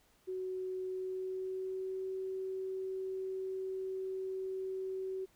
sine tone with pitch glide, 372.5 to 379 Hz, F#4 to F#4, +12 to +42 cents, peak -36 dBFS, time 0.27-5.26 s, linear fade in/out 20 ms, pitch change +30 cents, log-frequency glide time 0.83-2.09 s, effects pink hiss -69 dBFS RMS until 5.35 s

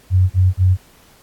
sine tone bursts, 92.5 Hz, F#2, in tune, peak -9 dBFS, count 3, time 0.1-0.772 s, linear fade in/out 50 ms, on 200 ms, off 36 ms, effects pink hiss -50 dBFS RMS until 1.22 s + AAC 64 kbps

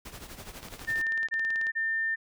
pink noise with tremolo, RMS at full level -41 dBFS, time 0.05-1.02 s, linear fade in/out 5 ms, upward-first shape triangle, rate 12 Hz, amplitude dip 75%
click train, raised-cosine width 0.2 ms, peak -26 dBFS, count 20, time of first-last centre 0.63-1.668 s, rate 18.3 Hz
sine tone bursts, 1800 Hz, A6, 39 cents sharp, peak -26 dBFS, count 3, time 0.87-2.16 s, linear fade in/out 20 ms, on 410 ms, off 30 ms
effects none

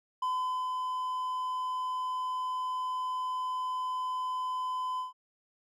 triangle tone with ADSR envelope, 1015 Hz, B5, 47 cents sharp, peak -26 dBFS, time 0.22-5.13 s, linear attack 6 ms, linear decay 450 ms, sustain -3 dB, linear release 140 ms, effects none

